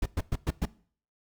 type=noise bursts; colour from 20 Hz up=brown; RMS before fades=-27 dBFS; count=5; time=0.02-0.655 s; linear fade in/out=5 ms; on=39 ms; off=110 ms; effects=noise-tail reverb RT60 0.5 s tail -21 dB re dry